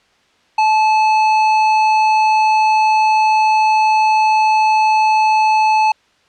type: tone with tanh clipping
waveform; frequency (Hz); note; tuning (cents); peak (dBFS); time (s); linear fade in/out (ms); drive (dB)
sine; 867; A5; -26; -12; 0.58-5.92; 5; 16
effects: white hiss -55 dBFS RMS until 6.28 s + low-pass 4000 Hz 12 dB/octave